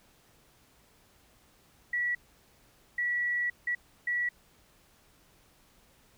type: tone bursts at uneven times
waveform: sine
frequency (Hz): 1940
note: B6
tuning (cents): -31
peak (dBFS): -27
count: 4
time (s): 1.93-2.15 / 2.98-3.5 / 3.67-3.75 / 4.07-4.29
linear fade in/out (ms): 5
effects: pink hiss -63 dBFS RMS until 6.17 s